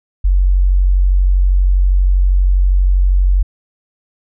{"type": "tone", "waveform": "sine", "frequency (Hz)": 46.25, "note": "F#1", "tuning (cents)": 0, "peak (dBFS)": -8, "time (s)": [0.24, 3.43], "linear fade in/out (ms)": 10, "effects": []}